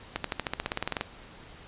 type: accelerating click train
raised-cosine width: 0.3 ms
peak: -12 dBFS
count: 15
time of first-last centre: 0.16-1.01 s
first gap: 83 ms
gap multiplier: 0.95
effects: pink hiss -49 dBFS RMS until 1.67 s + resampled to 8000 Hz